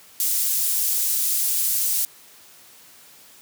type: high-pass noise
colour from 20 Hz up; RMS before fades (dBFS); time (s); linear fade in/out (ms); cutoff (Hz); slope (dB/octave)
pink; -22; 0.2-2.05; 0; 9400; 12
effects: white hiss -49 dBFS RMS until 3.41 s + high-pass 100 Hz 12 dB/octave